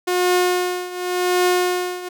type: tone with tremolo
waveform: sawtooth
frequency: 360 Hz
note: F#4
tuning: 47 cents flat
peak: -10 dBFS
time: 0.07-2.09 s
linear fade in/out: 10 ms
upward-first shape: triangle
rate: 0.9 Hz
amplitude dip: 85%
effects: none